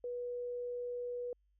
sine tone, 487.7 Hz, B4, 22 cents flat, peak -37 dBFS, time 0.04-1.33 s, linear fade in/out 2 ms, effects added 50 Hz sine -70 dBFS peak until 1.59 s

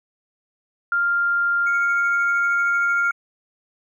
sine tone, 1396.9 Hz, F6, in tune, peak -17 dBFS, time 0.92-3.11 s, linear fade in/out 2 ms
triangle tone with tremolo, 2217 Hz, C#7, in tune, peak -25 dBFS, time 1.66-3.12 s, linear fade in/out 10 ms, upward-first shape triangle, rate 13 Hz, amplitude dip 65%
effects none

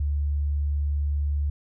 sine tone, 72.5 Hz, D2, 22 cents flat, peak -22 dBFS, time 0-1.5 s, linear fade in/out 5 ms, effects none

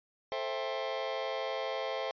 sawtooth chord, A minor seventh, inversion none, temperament just, 440 / 528 / 660 / 792 Hz, A4 / C5 / E5 / G5, 0 / +16 / +2 / +18 cents, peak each -36 / -32 / -34 / -37 dBFS, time 0.32-2.11 s, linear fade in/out 0 ms, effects resampled to 11025 Hz

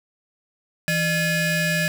30% pulse ring-modulated tone, 771 Hz, G5, 29 cents flat, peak -14 dBFS, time 0.88-1.88 s, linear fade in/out 0 ms, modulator 937 Hz, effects none

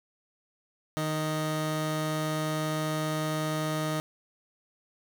25% pulse tone pair together, 154.9 / 622.3 Hz, D#3 / D#5, -7 / 0 cents, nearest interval 2 octaves, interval 2407 cents, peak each -26 / -29 dBFS, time 0.97-4 s, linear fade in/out 0 ms, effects none

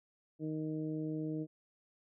harmonic tone, 155.56 Hz, D#3, in tune, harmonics 1 / 2 / 3 / 4, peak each -40 / -37 / -45 / -52 dBFS, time 0.39-1.47 s, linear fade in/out 50 ms, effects none

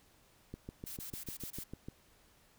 click train, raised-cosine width 3 ms, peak -30 dBFS, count 10, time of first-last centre 0.54-1.885 s, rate 6.69 Hz
blue noise bursts, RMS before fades -45 dBFS, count 6, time 0.86-1.64 s, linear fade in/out 10 ms, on 110 ms, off 24 ms
effects pink hiss -66 dBFS RMS until 2.58 s

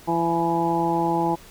harmonic tone with a mistuned harmonic, 168.1 Hz, E3, 34 cents sharp, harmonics 1 / 2 / 3 / 4 / 5 / 6, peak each -28 / -24 / -32 / -30 / -23 / -31 dBFS, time 0.07-1.36 s, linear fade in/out 20 ms, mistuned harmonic 6, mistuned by -36 cents, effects pink hiss -47 dBFS RMS until 1.5 s

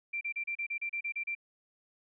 sine tone bursts, 2358 Hz, D7, 6 cents sharp, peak -32 dBFS, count 11, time 0.13-1.351 s, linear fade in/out 10 ms, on 81 ms, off 33 ms, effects none

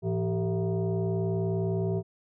sine tone with frequency modulation, 108.8 Hz, A2, 19 cents flat, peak -25 dBFS, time 0.02-2.03 s, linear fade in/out 50 ms, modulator 277 Hz, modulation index 1.4, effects none

